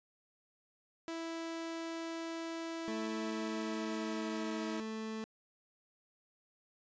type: tone with pitch glide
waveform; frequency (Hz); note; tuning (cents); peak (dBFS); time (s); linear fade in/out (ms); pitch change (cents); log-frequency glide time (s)
sawtooth; 329.6 to 322.4; E4 to E4; 0 to -38; -35; 1.08-4.8; 0; -38; 2.77-4.55
type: tone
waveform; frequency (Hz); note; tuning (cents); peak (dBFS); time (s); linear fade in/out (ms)
30% pulse; 220; A3; 0; -36; 2.88-5.24; 0
effects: resampled to 16000 Hz